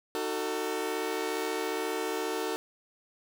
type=chord; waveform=sawtooth; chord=D# diminished; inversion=none; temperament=just; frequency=311.1 / 373.4 / 448 Hz; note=D#4 / F#4 / A4; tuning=0 / +16 / +31 cents; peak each=-33 / -31 / -29 dBFS; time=0.15-2.56 s; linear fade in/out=0 ms; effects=none